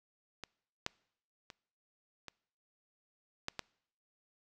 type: clicks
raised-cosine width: 0.2 ms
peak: -25 / -16 / -30 / -27 / -18 / -19 dBFS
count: 6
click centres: 0.437 / 0.864 / 1.502 / 2.283 / 3.484 / 3.593 s
effects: noise-tail reverb RT60 0.7 s tail -25 dB re dry